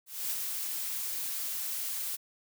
blue noise with ADSR envelope, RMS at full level -32 dBFS, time 0.06-2.17 s, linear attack 250 ms, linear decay 35 ms, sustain -3 dB, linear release 22 ms, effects none

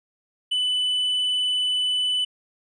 triangle tone, 2993 Hz, F#7, 19 cents sharp, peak -19 dBFS, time 0.51-2.25 s, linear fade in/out 10 ms, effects resampled to 22050 Hz

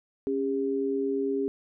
sine tone pair together, 274.8 / 403.7 Hz, C#4 / G#4, -15 / -49 cents, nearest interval perfect fifth, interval 666 cents, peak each -29 / -27 dBFS, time 0.27-1.48 s, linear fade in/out 0 ms, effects none

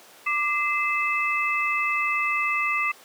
sine tone cluster, 1180 / 2063 / 2615 Hz, D6 / C7 / E7, +8 / -25 / -15 cents, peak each -26 dBFS, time 0.26-2.92 s, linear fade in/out 10 ms, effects pink hiss -49 dBFS RMS until 3.04 s + high-pass 400 Hz 12 dB/octave

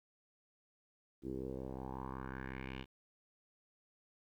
10% pulse tone with low-pass filter sweep, 65.41 Hz, C2, in tune, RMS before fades -44 dBFS, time 1.22-2.86 s, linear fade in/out 50 ms, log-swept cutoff 330 to 3100 Hz, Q 3.7, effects 12-bit

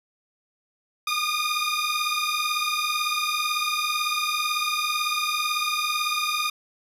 15% pulse beating tone pair, 1211 / 1229 Hz, D#6 / D#6, -47 / -22 cents, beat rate 18 Hz, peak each -20 dBFS, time 1.07-6.5 s, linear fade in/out 5 ms, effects low-pass 12000 Hz 12 dB/octave + 9-bit

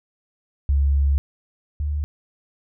sine tone pair in turn, 69.9 / 73.74 Hz, C#2 / D2, +15 / +8 cents, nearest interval minor second, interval 93 cents, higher second, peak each -15 / -21 dBFS, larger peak first, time 0.69-1.18 / 1.8-2.04 s, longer first, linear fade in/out 0 ms, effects none

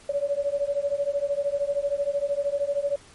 sine beating tone pair, 562 / 575 Hz, C#5 / D5, +24 / -37 cents, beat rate 13 Hz, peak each -26 dBFS, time 0.09-2.96 s, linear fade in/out 5 ms, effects pink hiss -51 dBFS RMS until 3.14 s + MP3 48 kbps

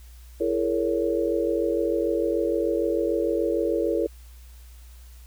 sine chord, A# half-diminished seventh, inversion second, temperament just, 335.6 / 419.5 / 466.2 / 559.4 Hz, E4 / G#4 / A#4 / C#5, +31 / +17 / 0 / +16 cents, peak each -26 / -28 / -26 / -28 dBFS, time 0.4-4.07 s, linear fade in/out 10 ms, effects added 60 Hz sine -43 dBFS peak until 5.26 s + white hiss -56 dBFS RMS until 5.26 s

